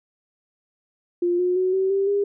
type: tone with pitch steps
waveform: sine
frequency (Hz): 350.3 / 360.4 / 370.7 / 381.3 / 392.3 / 403.6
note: F4 / F#4 / F#4 / G4 / G4 / G#4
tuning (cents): +5 / -45 / +3 / -48 / +1 / -49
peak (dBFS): -18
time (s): 1.22-2.24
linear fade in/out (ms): 5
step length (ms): 170
effects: none